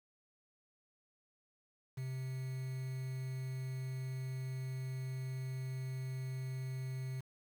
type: tone with quantisation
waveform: triangle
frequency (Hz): 130.4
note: C3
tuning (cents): -5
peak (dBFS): -36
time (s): 1.97-7.21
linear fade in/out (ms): 10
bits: 9
effects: none